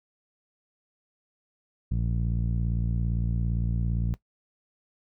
sawtooth tone with low-pass filter, 57.6 Hz, A#1, 20 cents flat, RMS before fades -27 dBFS, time 1.91-4.14 s, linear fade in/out 0 ms, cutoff 160 Hz, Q 2.1, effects noise-tail reverb RT60 0.1 s tail -17 dB re dry

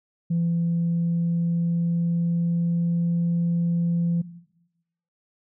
sine tone with pitch glide, 169 to 170.57 Hz, E3 to F3, +43 to -41 cents, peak -19 dBFS, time 0.3-4.22 s, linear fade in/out 10 ms, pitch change +16 cents, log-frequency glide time 0.45-3.19 s, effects noise-tail reverb RT60 0.9 s tail -17 dB re dry + tanh soft clip ceiling -17 dBFS

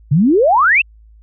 sine exponential sweep, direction up, 130.81 to 2800 Hz, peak -8 dBFS, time 0.11-0.82 s, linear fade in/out 10 ms, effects added 54 Hz sine -41 dBFS peak until 1.22 s

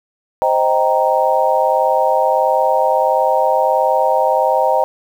sine chord, C minor seventh, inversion none, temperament equal with one note detuned, 523.3 / 624.8 / 784 / 932.3 Hz, C5 / Eb5 / G5 / Bb5, 0 / +7 / 0 / 0 cents, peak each -17 dBFS, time 0.42-4.84 s, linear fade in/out 0 ms, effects 7-bit

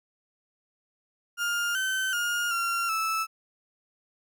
35% pulse tone with pitch steps, 1409 / 1536 / 1421 / 1375 / 1312 Hz, F6 / G6 / F6 / F6 / E6, +15 / -36 / +30 / -27 / -9 cents, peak -24 dBFS, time 1.37-3.27 s, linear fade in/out 50 ms, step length 380 ms, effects none

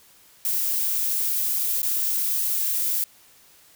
violet noise with dropouts, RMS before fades -24 dBFS, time 0.45-3.04 s, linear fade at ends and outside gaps 1 ms, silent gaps 1.818-1.83 s, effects white hiss -54 dBFS RMS until 3.75 s

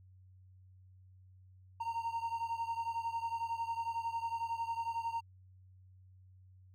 triangle beating tone pair, 918 / 929 Hz, A#5 / A#5, -27 / -6 cents, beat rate 11 Hz, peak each -35 / -38 dBFS, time 1.8-5.21 s, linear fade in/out 10 ms, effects added 93 Hz sine -57 dBFS peak until 6.74 s

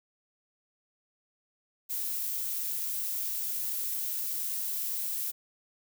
violet noise, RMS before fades -33 dBFS, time 1.89-5.32 s, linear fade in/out 20 ms, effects none

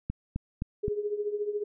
click train, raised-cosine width 5 ms, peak -18 dBFS, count 4, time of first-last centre 0.1-0.881 s, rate 3.84 Hz
sine tone with tremolo, 415.3 Hz, G#4, in tune, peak -25 dBFS, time 0.83-1.64 s, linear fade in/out 10 ms, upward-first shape triangle, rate 14 Hz, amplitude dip 80%
effects none

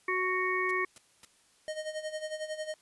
harmonic tone, 370 Hz, F#4, in tune, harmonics 1 / 3 / 5 / 6, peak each -33 / -33 / -33 / -33 dBFS, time 0.08-0.85 s, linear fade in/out 5 ms
white noise bursts, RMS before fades -49 dBFS, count 3, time 0.69-1.25 s, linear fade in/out 2 ms, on 20 ms, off 250 ms
square tone with tremolo, 620 Hz, D#5, 6 cents flat, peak -33 dBFS, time 1.68-2.74 s, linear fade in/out 0 ms, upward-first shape sine, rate 11 Hz, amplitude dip 75%
effects white hiss -65 dBFS RMS until 2.81 s + resampled to 24000 Hz

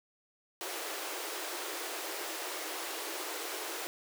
pink high-pass noise, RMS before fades -39 dBFS, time 0.61-3.87 s, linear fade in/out 0 ms, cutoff 310 Hz, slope 96 dB/octave, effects none

